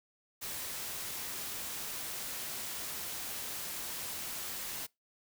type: noise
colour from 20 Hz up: white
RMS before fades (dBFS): -40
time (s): 0.41-4.87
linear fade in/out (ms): 20
effects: noise-tail reverb RT60 0.2 s tail -24 dB re dry